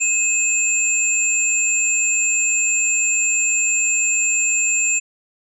sine tone pair together, 2583 / 7306 Hz, E7 / A#8, -36 / -36 cents, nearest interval octave + tritone, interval 1800 cents, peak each -20 / -17 dBFS, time 0-5 s, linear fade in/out 20 ms, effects none

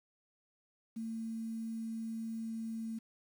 sine tone with quantisation, 224.9 Hz, A3, 38 cents sharp, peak -37 dBFS, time 0.96-2.99 s, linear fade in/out 10 ms, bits 10, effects none

